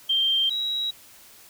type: tone pair in turn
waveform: sine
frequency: 3163 / 3859 Hz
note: G7 / B7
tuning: +15 / -41 cents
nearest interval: minor third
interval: 344 cents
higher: second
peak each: -19 / -24 dBFS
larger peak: first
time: 0.09-0.5 / 0.5-0.91 s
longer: neither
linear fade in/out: 10 ms
effects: white hiss -50 dBFS RMS until 1.49 s